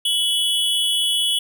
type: tone pair together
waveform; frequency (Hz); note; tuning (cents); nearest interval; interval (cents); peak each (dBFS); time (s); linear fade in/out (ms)
square; 2984 / 3361; F#7 / G#7; +14 / +20; major second; 206; -21; 0.05-1.39; 5
effects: none